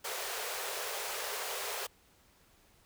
pink high-pass noise, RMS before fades -38 dBFS, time 0.04-1.87 s, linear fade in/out 10 ms, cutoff 390 Hz, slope 96 dB/octave, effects pink hiss -65 dBFS RMS until 2.85 s

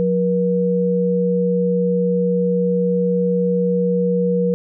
sine tone pair together, 179.62 / 480 Hz, F3 / B4, +49 / -49 cents, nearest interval octave + perfect fourth, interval 1702 cents, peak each -18 / -17 dBFS, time 0-4.54 s, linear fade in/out 0 ms, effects none

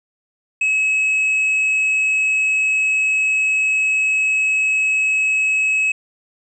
triangle tone, 2571 Hz, E7, 44 cents flat, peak -13 dBFS, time 0.61-5.92 s, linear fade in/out 5 ms, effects resampled to 22050 Hz

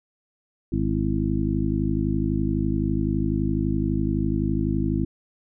harmonic tone with a mistuned harmonic, 51.9 Hz, G#1, in tune, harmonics 1 / 2 / 3 / 4 / 5 / 6, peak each -28 / -28 / -28 / -28 / -28 / -28 dBFS, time 0.72-5.05 s, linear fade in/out 5 ms, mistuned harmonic 6, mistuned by +92 cents, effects none

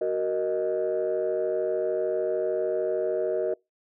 sine chord, D# minor, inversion first, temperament just, 373.4 / 466.7 / 622.3 Hz, F#4 / A#4 / D#5, +16 / +2 / 0 cents, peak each -27 dBFS, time 0.01-3.54 s, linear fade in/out 5 ms, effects noise-tail reverb RT60 0.2 s tail -25 dB re dry + tanh soft clip ceiling -18 dBFS

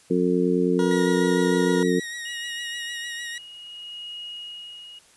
harmonic tone, 89.7 Hz, F2, 47 cents sharp, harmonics 2 / 3 / 4 / 5, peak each -24 / -24 / -24 / -24 dBFS, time 0.1-2 s, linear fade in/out 10 ms
20% pulse tone, 477.2 Hz, A#4, 41 cents sharp, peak -23 dBFS, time 0.79-1.83 s, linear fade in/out 2 ms
sawtooth tone with vibrato, 1889 Hz, A#6, 22 cents sharp, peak -28 dBFS, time 0.91-3.38 s, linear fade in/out 2 ms, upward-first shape triangle, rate 6.6 Hz, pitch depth 36 cents each way
sine tone with tremolo, 2883 Hz, F#7, 46 cents flat, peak -33 dBFS, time 2.25-4.99 s, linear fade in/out 5 ms, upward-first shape sine, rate 0.64 Hz, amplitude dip 55%
effects white hiss -55 dBFS RMS until 5.16 s + resampled to 24000 Hz

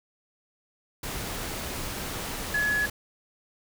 sine tone in noise, 1694 Hz, G#6, 34 cents sharp, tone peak -23 dBFS, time 2.54-2.86 s, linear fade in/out 5 ms, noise pink, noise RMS -34 dBFS, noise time 1.03-2.9 s, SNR +8 dB, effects none

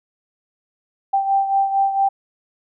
sine beating tone pair, 784 / 788.4 Hz, G5 / G5, 0 / +10 cents, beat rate 4.4 Hz, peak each -16 / -23 dBFS, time 1.13-2.09 s, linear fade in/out 10 ms, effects none

